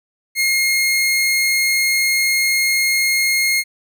sawtooth tone, 2144 Hz, C7, 42 cents sharp, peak -11 dBFS, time 0.35-3.64 s, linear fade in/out 50 ms, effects none

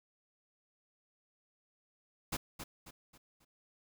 pink noise with echo, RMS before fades -36 dBFS, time 2.32-2.37 s, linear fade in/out 10 ms, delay 270 ms, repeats 4, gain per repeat -8 dB, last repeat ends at 3.45 s, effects none

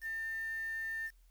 sine tone with quantisation, 1798 Hz, A6, 37 cents sharp, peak -36 dBFS, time 0.01-1.11 s, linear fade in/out 50 ms, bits 9, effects added 42 Hz sine -60 dBFS peak until 1.3 s + white hiss -75 dBFS RMS until 1.3 s

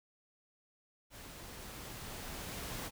pink noise with level ramp, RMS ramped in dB -51 to -41 dBFS, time 1.1-2.91 s, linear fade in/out 50 ms, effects none

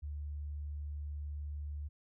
sine tone, 73.42 Hz, D2, in tune, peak -38 dBFS, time 0.02-1.89 s, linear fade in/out 20 ms, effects none

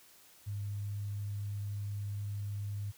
sine tone, 102 Hz, G#2, 31 cents flat, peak -35 dBFS, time 0.46-2.92 s, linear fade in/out 20 ms, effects white hiss -60 dBFS RMS until 2.97 s

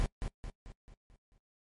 brown noise with echo, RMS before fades -29 dBFS, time 0-0.06 s, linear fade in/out 0 ms, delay 220 ms, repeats 6, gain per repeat -6 dB, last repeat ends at 1.38 s, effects noise-tail reverb RT60 0.1 s tail -22 dB re dry + MP3 48 kbps

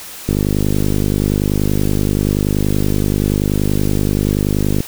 click train, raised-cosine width 3 ms, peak -3 dBFS, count 229, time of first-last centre 0.29-4.805 s, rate 50.5 Hz, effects white hiss -32 dBFS RMS until 4.87 s

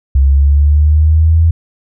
sine linear sweep, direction up, 67 to 83 Hz, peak -5 dBFS, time 0.15-1.51 s, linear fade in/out 5 ms, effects none

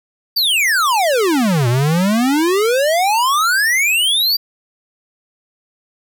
square exponential two-way sweep, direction down then up, 4773 to 116.1 to 4773 Hz, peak -13 dBFS, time 0.36-4.37 s, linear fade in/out 10 ms, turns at 1.68 s, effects none

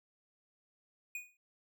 square tone with exponential decay, 2468 Hz, D#7, 15 cents flat, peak -37 dBFS, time 1.15-1.37 s, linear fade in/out 2 ms, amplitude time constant 46 ms, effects none

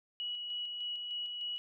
sine tone with tremolo, 2924 Hz, F#7, 21 cents flat, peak -35 dBFS, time 0.2-1.58 s, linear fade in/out 0 ms, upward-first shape square, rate 3.3 Hz, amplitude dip 30%, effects none

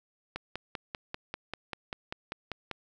click train, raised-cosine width 0.3 ms, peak -19 dBFS, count 13, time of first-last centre 0.36-2.713 s, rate 5.1 Hz, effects none

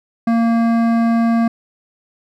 sine tone with hard clipping, 230.5 Hz, A#3, 19 cents flat, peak -14 dBFS, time 0.27-1.48 s, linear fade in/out 5 ms, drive 13 dB, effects none

